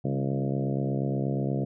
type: harmonic tone with a mistuned harmonic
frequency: 68.4 Hz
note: C#2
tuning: 23 cents flat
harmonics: 2 / 3 / 4 / 5 / 6 / 7 / 8 / 9 / 10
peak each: -28 / -32 / -34 / -36 / -38 / -39 / -40 / -41 / -42 dBFS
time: 0.04-1.65 s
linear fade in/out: 10 ms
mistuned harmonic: 3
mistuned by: -35 cents
effects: none